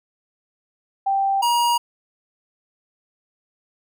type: tone pair in turn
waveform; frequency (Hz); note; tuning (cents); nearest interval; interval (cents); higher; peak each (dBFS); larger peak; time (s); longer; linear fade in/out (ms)
sine / square; 784 / 951.1; G5 / A#5; 0 / +35; minor third; 335; second; -17; neither; 1.06-1.42 / 1.42-1.78; neither; 10
effects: none